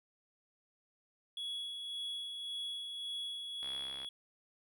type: tone with tremolo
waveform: triangle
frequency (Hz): 3362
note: G#7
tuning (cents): +20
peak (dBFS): -36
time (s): 1.37-4.09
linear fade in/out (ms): 2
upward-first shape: sine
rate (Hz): 1.8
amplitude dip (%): 35
type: click train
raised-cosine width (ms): 0.3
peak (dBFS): -34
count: 29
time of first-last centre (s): 3.63-4.047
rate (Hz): 67.2
effects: none